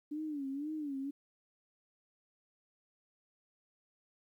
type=tone with vibrato; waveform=sine; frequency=290 Hz; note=D4; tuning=22 cents flat; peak=-36 dBFS; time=0.11-1.11 s; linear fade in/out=10 ms; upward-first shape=sine; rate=2 Hz; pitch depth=130 cents each way; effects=12-bit